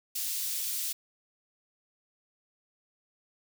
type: high-pass noise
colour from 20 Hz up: white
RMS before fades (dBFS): -33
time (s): 0.15-0.93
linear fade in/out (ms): 10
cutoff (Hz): 3800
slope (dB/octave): 12
effects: none